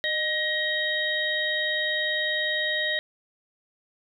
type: harmonic tone with a mistuned harmonic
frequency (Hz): 630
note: D#5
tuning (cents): +21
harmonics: 1 / 3 / 5 / 6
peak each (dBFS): -32 / -26 / -35 / -29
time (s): 0.04-2.99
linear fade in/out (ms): 0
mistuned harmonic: 1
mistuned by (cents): -49
effects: 10-bit